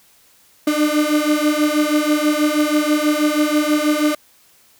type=beating tone pair; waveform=35% pulse; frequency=297.6 / 303.8 Hz; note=D4 / D#4; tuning=+23 / -41 cents; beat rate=6.2 Hz; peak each=-16 dBFS; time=0.67-4.15 s; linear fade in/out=5 ms; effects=white hiss -53 dBFS RMS until 4.79 s